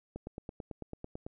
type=click train; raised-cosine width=2 ms; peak=-27 dBFS; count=11; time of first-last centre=0.16-1.265 s; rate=9.05 Hz; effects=none